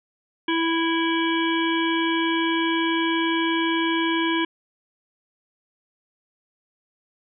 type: harmonic tone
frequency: 329.6 Hz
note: E4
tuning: in tune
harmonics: 1 / 3 / 5 / 7 / 9 / 10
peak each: -22 / -27 / -29 / -30 / -32 / -32 dBFS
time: 0.48-4.45 s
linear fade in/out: 5 ms
effects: none